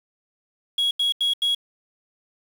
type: tone bursts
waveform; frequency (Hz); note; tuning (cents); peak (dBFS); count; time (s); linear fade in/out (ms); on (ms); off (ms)
sine; 3322; G#7; 0; -16; 4; 0.78-1.549; 5; 130; 83
effects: tanh soft clip ceiling -18 dBFS + 7-bit